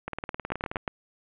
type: two click trains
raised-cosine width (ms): 0.5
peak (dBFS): -17 / -13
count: 14 / 4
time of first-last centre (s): 0.08-0.768 / 0.52-0.878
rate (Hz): 18.9 / 8.38
effects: resampled to 8000 Hz + 8-bit